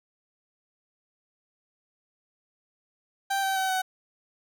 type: tone with pitch steps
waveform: 30% pulse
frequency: 784 / 772.8 / 761.7 / 750.8 Hz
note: G5 / G5 / G5 / F#5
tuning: 0 / -25 / -50 / +25 cents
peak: -22 dBFS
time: 3.3-3.82 s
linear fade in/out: 10 ms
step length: 130 ms
effects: none